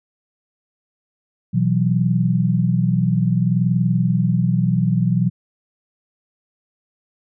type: chord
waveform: sine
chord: B suspended fourth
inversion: none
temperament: just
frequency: 123.47 / 164.63 / 185.21 Hz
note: B2 / E3 / F#3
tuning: 0 / -2 / +2 cents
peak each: -19 dBFS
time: 1.53-5.3 s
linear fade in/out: 20 ms
effects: none